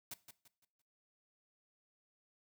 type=noise with echo; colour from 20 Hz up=white; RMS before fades=-45 dBFS; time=0.11-0.14 s; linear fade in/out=5 ms; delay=170 ms; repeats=4; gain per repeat=-9 dB; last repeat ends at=0.82 s; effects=noise-tail reverb RT60 0.4 s tail -18 dB re dry